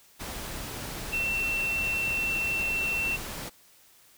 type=tone in noise; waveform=sine; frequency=2698 Hz; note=E7; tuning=40 cents sharp; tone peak=-26 dBFS; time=1.12-3.17 s; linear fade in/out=20 ms; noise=pink; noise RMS=-37 dBFS; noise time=0.19-3.5 s; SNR=+8 dB; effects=white hiss -58 dBFS RMS until 4.17 s